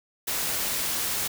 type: noise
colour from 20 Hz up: white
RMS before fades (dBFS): -28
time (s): 0.27-1.28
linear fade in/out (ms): 10
effects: none